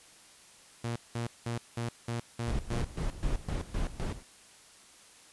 sawtooth tone bursts, 117.7 Hz, A#2, 17 cents sharp, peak -28 dBFS, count 7, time 0.84-2.82 s, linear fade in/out 5 ms, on 120 ms, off 190 ms
brown noise with tremolo, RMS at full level -31 dBFS, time 2.46-4.24 s, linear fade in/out 50 ms, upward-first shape square, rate 3.9 Hz, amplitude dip 80%
effects white hiss -56 dBFS RMS until 5.32 s + resampled to 24000 Hz

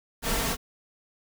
pink noise with comb filter, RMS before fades -27 dBFS, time 0.22-0.57 s, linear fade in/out 50 ms, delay 4.4 ms, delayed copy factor +0.6, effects none

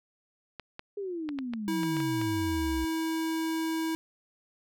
clicks, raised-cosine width 0.3 ms, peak -23 dBFS, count 9, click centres 0.597 / 0.794 / 1.29 / 1.388 / 1.536 / 1.833 / 1.968 / 2.003 / 2.215 s
sine exponential sweep, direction down, 415.3 to 60 Hz, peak -32 dBFS, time 0.97-2.85 s, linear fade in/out 5 ms
square tone, 322.9 Hz, E4, 36 cents flat, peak -29 dBFS, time 1.68-3.95 s, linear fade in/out 0 ms
effects none

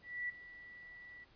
sine tone with ADSR envelope, 1955 Hz, B6, 18 cents flat, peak -35 dBFS, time 0.02-1.25 s, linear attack 270 ms, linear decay 15 ms, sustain -16 dB, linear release 18 ms, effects pink hiss -66 dBFS RMS until 1.35 s + resampled to 11025 Hz

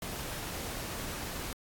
pink noise, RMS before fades -39 dBFS, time 0.02-1.53 s, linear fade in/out 2 ms, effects AAC 64 kbps

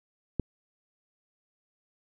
click, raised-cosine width 3 ms, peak -14 dBFS, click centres 0.397 s, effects none

